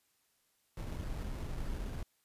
brown noise with sample-and-hold, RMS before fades -39 dBFS, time 0.77-2.03 s, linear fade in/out 2 ms, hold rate 3150 Hz, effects white hiss -75 dBFS RMS until 2.24 s + resampled to 32000 Hz

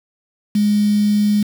sine tone with quantisation, 207.7 Hz, G#3, in tune, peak -12 dBFS, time 0.55-1.43 s, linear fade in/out 5 ms, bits 5, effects none

